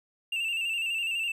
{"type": "tone with vibrato", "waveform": "triangle", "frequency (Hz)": 2720, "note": "F7", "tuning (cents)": -46, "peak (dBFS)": -26, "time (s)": [0.32, 1.32], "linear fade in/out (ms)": 5, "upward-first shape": "square", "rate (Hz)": 12, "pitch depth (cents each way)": 45, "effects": []}